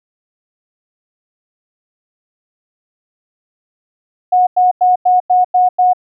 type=tone bursts; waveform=sine; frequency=729 Hz; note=F#5; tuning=26 cents flat; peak=-7 dBFS; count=7; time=4.32-5.934 s; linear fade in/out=10 ms; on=150 ms; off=94 ms; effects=none